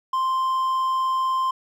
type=tone; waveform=triangle; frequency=1046 Hz; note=C6; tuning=1 cent flat; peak=-18 dBFS; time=0.13-1.51 s; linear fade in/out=5 ms; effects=none